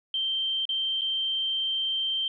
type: tone with dropouts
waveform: sine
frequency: 3136 Hz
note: G7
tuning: in tune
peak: -25 dBFS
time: 0.14-2.28 s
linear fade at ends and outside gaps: 2 ms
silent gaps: 0.654-0.691 / 1.011-1.017 s
effects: none